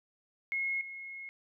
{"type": "tone with level steps", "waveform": "sine", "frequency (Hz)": 2165, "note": "C#7", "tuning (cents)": -41, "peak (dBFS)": [-30, -41], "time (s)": [0.52, 1.29], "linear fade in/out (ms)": 0, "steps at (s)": 0.81, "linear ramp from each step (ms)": 2, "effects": []}